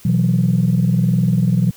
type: chord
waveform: sine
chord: B suspended fourth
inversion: none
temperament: equal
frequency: 123.47 / 164.81 / 185 Hz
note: B2 / E3 / F#3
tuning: 0 / 0 / 0 cents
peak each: -16 dBFS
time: 0.05-1.71 s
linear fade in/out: 5 ms
effects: tanh soft clip ceiling -6 dBFS + white hiss -45 dBFS RMS until 1.76 s